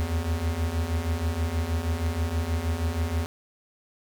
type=beating tone pair; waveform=square; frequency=77.78 / 84.08 Hz; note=D#2 / E2; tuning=0 / +35 cents; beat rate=6.3 Hz; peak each=-31 / -27 dBFS; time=0-3.26 s; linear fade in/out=0 ms; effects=10-bit